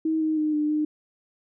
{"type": "tone with pitch steps", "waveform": "sine", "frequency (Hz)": [318.1, 313.2, 306.2, 300.1, 303.8], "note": ["D#4", "D#4", "D#4", "D4", "D#4"], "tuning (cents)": [38, 11, -28, 38, -41], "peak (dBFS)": -21, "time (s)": [0.05, 0.85], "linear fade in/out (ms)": 5, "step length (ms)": 160, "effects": []}